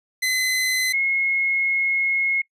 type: tone pair in turn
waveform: sawtooth / sine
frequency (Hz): 2034 / 2166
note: C7 / C#7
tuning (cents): -50 / -41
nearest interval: minor second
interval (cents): 109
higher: second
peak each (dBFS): -16 / -18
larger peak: first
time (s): 0.22-0.93 / 0.93-2.42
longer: second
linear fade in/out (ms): 10
effects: noise-tail reverb RT60 0.1 s tail -22 dB re dry + resampled to 32000 Hz